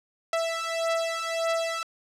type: beating tone pair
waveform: sawtooth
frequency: 660 / 661.7 Hz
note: E5 / E5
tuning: +2 / +6 cents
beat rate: 1.7 Hz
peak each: -25 dBFS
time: 0.33-1.83 s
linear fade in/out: 2 ms
effects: low-pass 8000 Hz 12 dB/octave